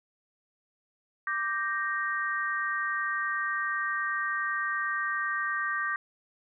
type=chord; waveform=sine; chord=G minor; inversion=second; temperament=equal; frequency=1174.7 / 1568 / 1864.7 Hz; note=D6 / G6 / Bb6; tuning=0 / 0 / 0 cents; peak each=-32 dBFS; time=1.27-5.96 s; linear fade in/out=2 ms; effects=none